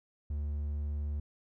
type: tone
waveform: triangle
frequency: 73.4 Hz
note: D2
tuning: in tune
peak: -30 dBFS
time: 0.3-1.2 s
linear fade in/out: 5 ms
effects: none